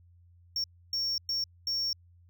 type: tone bursts at uneven times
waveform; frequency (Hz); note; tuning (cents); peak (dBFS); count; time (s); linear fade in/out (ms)
triangle; 5500; F8; -27; -27; 4; 0.56-0.64 / 0.93-1.18 / 1.29-1.44 / 1.67-1.93; 2
effects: added 87 Hz sine -56 dBFS peak until 2.29 s